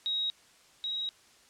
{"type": "tone pair in turn", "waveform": "sine", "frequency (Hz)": [3798, 3820], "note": ["A#7", "A#7"], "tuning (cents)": [32, 42], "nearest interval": "unison", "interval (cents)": 10, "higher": "second", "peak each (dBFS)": [-28, -31], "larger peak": "first", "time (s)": [[0.06, 0.3], [0.84, 1.09]], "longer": "second", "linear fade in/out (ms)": 0, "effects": ["white hiss -60 dBFS RMS until 1.49 s", "low-pass 8000 Hz 12 dB/octave"]}